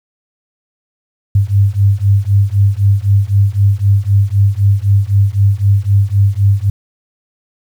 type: beating tone pair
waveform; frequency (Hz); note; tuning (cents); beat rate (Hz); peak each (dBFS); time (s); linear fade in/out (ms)
sine; 98 / 101.9; G2 / G#2; 0 / -32; 3.9; -11; 1.35-6.7; 5
effects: 7-bit